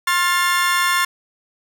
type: chord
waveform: 30% pulse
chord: F major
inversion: second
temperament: equal with one note detuned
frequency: 1066 / 1396.9 / 1760 Hz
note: C6 / F6 / A6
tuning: +32 / 0 / 0 cents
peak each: -16 / -20 / -18 dBFS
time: 0.07-1.05 s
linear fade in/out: 5 ms
effects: none